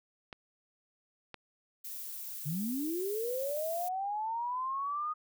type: clicks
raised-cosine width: 0.3 ms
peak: -27 dBFS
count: 2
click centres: 0.328 / 1.343 s
type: noise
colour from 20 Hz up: violet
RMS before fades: -42 dBFS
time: 1.84-3.89 s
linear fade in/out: 10 ms
type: linear sweep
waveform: sine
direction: up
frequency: 138.59 to 1244.5 Hz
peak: -32 dBFS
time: 2.45-5.14 s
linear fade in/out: 20 ms
effects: none